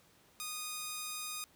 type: tone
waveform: 5% pulse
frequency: 1236 Hz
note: D#6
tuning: 12 cents flat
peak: -27 dBFS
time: 0.4-1.44 s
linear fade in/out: 0 ms
effects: pink hiss -65 dBFS RMS until 1.55 s + high-pass 80 Hz 12 dB/octave